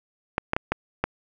clicks, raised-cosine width 0.5 ms, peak -7 dBFS, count 5, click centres 0.381 / 0.534 / 0.565 / 0.72 / 1.04 s, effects none

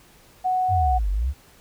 sine tone, 740 Hz, F#5, in tune, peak -19 dBFS, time 0.44-0.99 s, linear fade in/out 20 ms
sine exponential two-way sweep, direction down then up, 103.83 to 46.25 to 74.6 Hz, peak -20 dBFS, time 0.68-1.34 s, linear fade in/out 50 ms, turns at 1.1 s
effects pink hiss -53 dBFS RMS until 1.6 s

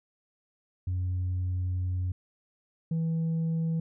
sine tone pair in turn, 91.1 / 163.26 Hz, F#2 / E3, -26 / -16 cents, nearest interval minor seventh, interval 1010 cents, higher second, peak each -25 / -23 dBFS, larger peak second, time 0.87-2.12 / 2.91-3.8 s, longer first, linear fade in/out 5 ms, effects tanh soft clip ceiling -25 dBFS

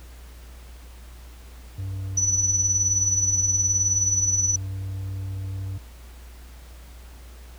triangle tone, 96.2 Hz, G2, 32 cents flat, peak -26 dBFS, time 1.78-5.78 s, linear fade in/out 5 ms
sine tone with tremolo, 5950 Hz, F#8, 9 cents sharp, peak -17 dBFS, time 2.17-4.56 s, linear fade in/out 5 ms, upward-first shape sine, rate 19 Hz, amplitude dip 55%
effects added 60 Hz sine -41 dBFS peak until 7.58 s + pink hiss -51 dBFS RMS until 7.58 s

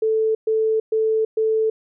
sine tone bursts, 440 Hz, A4, in tune, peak -16 dBFS, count 4, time 0.02-1.7 s, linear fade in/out 5 ms, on 330 ms, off 120 ms, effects none

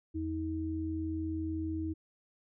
sine tone pair together, 84.3 / 318 Hz, E2 / D#4, +39 / +38 cents, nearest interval octave + major seventh, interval 2299 cents, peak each -37 / -34 dBFS, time 0.14-1.94 s, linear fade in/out 20 ms, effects none

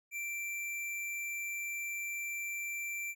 square tone, 2349 Hz, D7, in tune, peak -37 dBFS, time 0.11-3.15 s, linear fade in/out 50 ms, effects none

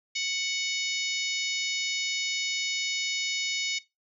harmonic tone with a mistuned harmonic, 740 Hz, F#5, in tune, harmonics 3 / 4 / 5 / 6 / 7 / 8 / 9, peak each -32 / -36 / -34 / -38 / -35 / -39 / -40 dBFS, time 0.15-3.79 s, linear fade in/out 10 ms, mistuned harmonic 9, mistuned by +32 cents, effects noise-tail reverb RT60 0.2 s tail -18 dB re dry

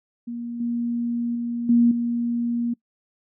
sine tone with level steps, 236.8 Hz, A#3, 27 cents sharp, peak -28 / -22 / -24 / -13 / -21 dBFS, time 0.27-2.74 s, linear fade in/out 10 ms, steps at 0.6 / 1.35 / 1.69 / 1.91 s, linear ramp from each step 5 ms, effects noise-tail reverb RT60 0.1 s tail -23 dB re dry

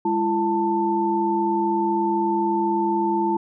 sine tone cluster, 206.6 / 338.2 / 888 Hz, G#3 / E4 / A5, -9 / +44 / +16 cents, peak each -27 / -22 / -22 dBFS, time 0.05-3.37 s, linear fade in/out 5 ms, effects none

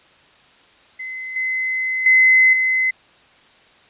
sine tone with level steps, 2045 Hz, C7, 40 cents flat, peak -27 / -19 / -9 / -15 dBFS, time 0.99-2.91 s, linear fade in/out 10 ms, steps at 1.36 / 2.06 / 2.53 s, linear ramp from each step 2 ms, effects white hiss -51 dBFS RMS until 3.89 s + resampled to 8000 Hz

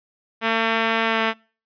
5% pulse tone with pitch glide, 225.6 to 223.3 Hz, A3 to A3, +44 to +26 cents, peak -7 dBFS, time 0.41-1.34 s, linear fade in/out 50 ms, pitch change -18 cents, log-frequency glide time 1.05-1.2 s, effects noise-tail reverb RT60 0.4 s tail -26 dB re dry + resampled to 11025 Hz

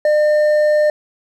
triangle tone with hard clipping, 603 Hz, D5, 46 cents sharp, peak -12 dBFS, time 0.05-0.9 s, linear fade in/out 2 ms, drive 8 dB, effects none

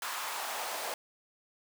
pink noise with high-pass filter sweep, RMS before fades -37 dBFS, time 0.02-0.94 s, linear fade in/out 2 ms, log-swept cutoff 1100 to 620 Hz, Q 2, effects none

